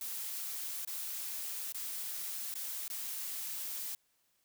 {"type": "noise with dropouts", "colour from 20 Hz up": "blue", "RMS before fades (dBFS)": -40, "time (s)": [0.01, 3.95], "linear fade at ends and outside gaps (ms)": 2, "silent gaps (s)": [[0.85, 0.874], [1.723, 1.745], [2.541, 2.553], [2.88, 2.9]], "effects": ["white hiss -75 dBFS RMS until 4.44 s"]}